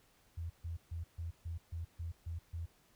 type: tone bursts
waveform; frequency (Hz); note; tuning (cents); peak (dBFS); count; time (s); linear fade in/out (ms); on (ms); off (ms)
sine; 83.6; E2; +25; -38; 9; 0.37-2.66; 10; 130; 140
effects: pink hiss -69 dBFS RMS until 2.95 s